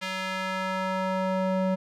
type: tone with band-pass filter sweep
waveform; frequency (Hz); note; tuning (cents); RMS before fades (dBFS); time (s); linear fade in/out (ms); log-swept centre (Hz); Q
square; 188.1; F#3; +29; -28; 0.01-1.76; 20; 2600 to 450; 0.95
effects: none